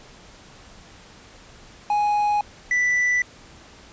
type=tone pair in turn; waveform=triangle; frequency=831 / 1976.5 Hz; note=G#5 / B6; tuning=+1 / +1 cents; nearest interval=octave + minor third; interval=1500 cents; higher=second; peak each=-16 dBFS; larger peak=neither; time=1.9-2.41 / 2.71-3.22 s; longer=neither; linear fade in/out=2 ms; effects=pink hiss -47 dBFS RMS until 3.92 s + resampled to 16000 Hz